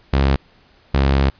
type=tone pair in turn; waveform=sawtooth; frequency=68.2 / 68.2 Hz; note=C#2 / C#2; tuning=-28 / -28 cents; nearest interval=unison; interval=0 cents; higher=neither; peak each=-9 dBFS; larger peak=neither; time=0.13-0.36 / 0.94-1.3 s; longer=second; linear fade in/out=5 ms; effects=pink hiss -53 dBFS RMS until 1.39 s + resampled to 11025 Hz